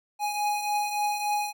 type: beating tone pair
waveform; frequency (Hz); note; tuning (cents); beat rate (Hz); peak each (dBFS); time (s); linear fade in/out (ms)
square; 830.6 / 834.1; G#5 / G#5; 0 / +7; 3.5; -27 / -34; 0.19-1.53; 50
effects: none